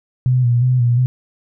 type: tone with vibrato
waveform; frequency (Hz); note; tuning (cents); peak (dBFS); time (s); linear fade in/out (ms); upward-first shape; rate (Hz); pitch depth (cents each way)
sine; 123.47; B2; 0; -11; 0.26-1.06; 0; square; 2.8; 46
effects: none